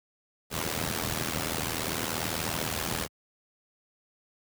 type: noise with amplitude modulation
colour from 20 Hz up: pink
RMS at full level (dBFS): -27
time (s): 0.5-3.08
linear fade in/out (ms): 50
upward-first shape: sine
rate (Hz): 80.5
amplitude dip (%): 85
effects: high-pass 80 Hz 12 dB/octave